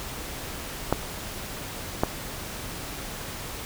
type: clicks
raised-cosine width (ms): 1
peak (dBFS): -6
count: 2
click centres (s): 0.926 / 2.035
effects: pink hiss -36 dBFS RMS until 3.65 s